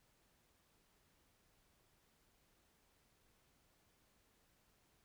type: silence
effects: pink hiss -75 dBFS RMS until 5.04 s